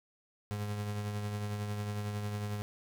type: tone with tremolo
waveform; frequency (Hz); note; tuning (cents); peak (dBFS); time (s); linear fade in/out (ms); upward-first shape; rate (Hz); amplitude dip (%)
35% pulse; 103.83; G#2; 0; -31; 0.51-2.62; 0; triangle; 11; 40
effects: none